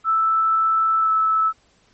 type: tone with pitch glide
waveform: sine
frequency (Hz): 1318.5 to 1307.1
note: E6 to E6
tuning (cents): 0 to -15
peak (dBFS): -15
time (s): 0.04-1.53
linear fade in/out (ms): 50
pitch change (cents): -15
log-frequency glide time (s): 1-1.1
effects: pink hiss -59 dBFS RMS until 1.93 s + MP3 32 kbps